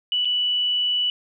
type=tone with dropouts; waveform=sine; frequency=2960 Hz; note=F#7; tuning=in tune; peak=-19 dBFS; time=0.12-1.1 s; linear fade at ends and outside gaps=1 ms; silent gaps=0.248-0.254 s; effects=none